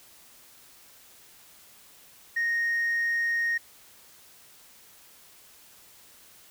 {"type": "tone", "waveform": "sine", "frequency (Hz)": 1861, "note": "A#6", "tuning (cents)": -3, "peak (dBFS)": -22, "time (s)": [2.36, 3.58], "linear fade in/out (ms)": 10, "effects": ["tanh soft clip ceiling -22 dBFS", "white hiss -54 dBFS RMS until 6.5 s"]}